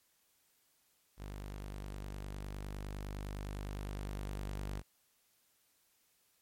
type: tone with level ramp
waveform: sawtooth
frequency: 49.8 Hz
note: G1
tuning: 28 cents sharp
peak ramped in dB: -39 to -34 dBFS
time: 1.17-4.83 s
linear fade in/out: 50 ms
effects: white hiss -73 dBFS RMS until 6.41 s + MP3 64 kbps